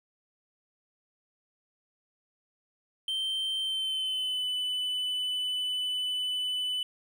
triangle tone with pitch glide, 3123 to 2996 Hz, G7 to F#7, -7 to +21 cents, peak -27 dBFS, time 3.08-6.83 s, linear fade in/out 2 ms, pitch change -72 cents, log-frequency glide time 3.61-4.48 s, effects none

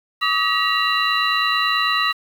sine tone cluster, 1151 / 1260 / 1921 / 2782 / 3963 Hz, D6 / D#6 / B6 / F7 / B7, -35 / +21 / -48 / -7 / +5 cents, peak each -23 dBFS, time 0.21-2.13 s, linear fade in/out 20 ms, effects 7-bit

